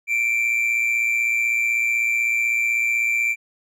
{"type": "tone with amplitude modulation", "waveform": "triangle", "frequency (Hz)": 2349, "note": "D7", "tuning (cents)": 0, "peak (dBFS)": -14, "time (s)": [0.07, 3.36], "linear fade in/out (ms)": 50, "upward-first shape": "sine", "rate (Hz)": 116, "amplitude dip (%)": 55, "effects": []}